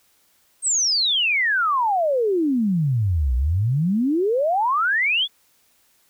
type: exponential two-way sweep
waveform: sine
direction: down then up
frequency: 8600 to 59.2 to 3519 Hz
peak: -17 dBFS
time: 0.62-5.28 s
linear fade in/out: 50 ms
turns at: 3.35 s
effects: white hiss -61 dBFS RMS until 6.09 s

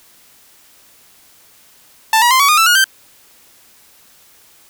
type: tone with pitch steps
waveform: sawtooth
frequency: 886 / 960.6 / 1041.5 / 1129.3 / 1224.4 / 1327.5 / 1439.3 / 1560.5 Hz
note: A5 / B5 / C6 / C#6 / D#6 / E6 / F#6 / G6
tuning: +12 / -48 / -8 / +32 / -28 / +12 / -48 / -8 cents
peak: -5 dBFS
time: 2.13-2.842 s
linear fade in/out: 2 ms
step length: 89 ms
effects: white hiss -48 dBFS RMS until 4.69 s

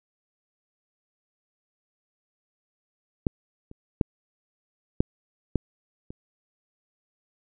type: clicks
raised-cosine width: 3 ms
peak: -9 / -30 / -7 / -6 / -9 / -25 dBFS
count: 6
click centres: 3.268 / 3.714 / 4.012 / 5.005 / 5.557 / 6.105 s
effects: none

